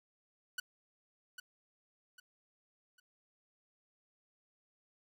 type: tone with echo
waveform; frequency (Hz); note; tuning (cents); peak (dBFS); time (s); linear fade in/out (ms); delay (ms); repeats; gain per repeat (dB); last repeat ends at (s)
sawtooth; 1480; F#6; 0; -32; 0.58-0.6; 5; 800; 3; -9; 3
effects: none